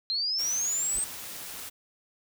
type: linear sweep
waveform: sine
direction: up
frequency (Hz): 4084 to 8372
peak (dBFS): -26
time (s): 0.1-1.04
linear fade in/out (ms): 0
type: noise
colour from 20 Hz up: white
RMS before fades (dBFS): -40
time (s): 0.38-1.7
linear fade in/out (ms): 20
type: noise with exponential growth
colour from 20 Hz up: brown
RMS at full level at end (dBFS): -33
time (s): 0.89-0.99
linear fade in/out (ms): 2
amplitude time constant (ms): 20
effects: none